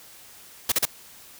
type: noise bursts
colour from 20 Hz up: white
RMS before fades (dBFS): -21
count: 3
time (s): 0.69-0.854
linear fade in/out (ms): 5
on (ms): 30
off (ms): 37
effects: white hiss -48 dBFS RMS until 1.39 s